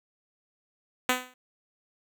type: tone with exponential decay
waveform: 5% pulse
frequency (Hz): 252.5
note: B3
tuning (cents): +39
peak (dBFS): -8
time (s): 1.09-1.34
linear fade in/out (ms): 2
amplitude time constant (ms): 53
effects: none